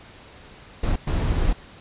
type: noise bursts at uneven times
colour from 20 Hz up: brown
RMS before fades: -21 dBFS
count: 2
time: 0.83-0.96 / 1.07-1.53 s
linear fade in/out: 5 ms
effects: pink hiss -46 dBFS RMS until 1.8 s + resampled to 8000 Hz